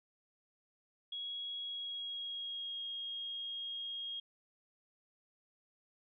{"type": "tone with pitch glide", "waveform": "sine", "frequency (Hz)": [3322, 3261], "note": ["G#7", "G#7"], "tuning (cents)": [0, -32], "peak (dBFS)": -39, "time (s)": [1.12, 4.2], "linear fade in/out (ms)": 5, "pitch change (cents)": -32, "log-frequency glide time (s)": [1.59, 2.84], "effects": []}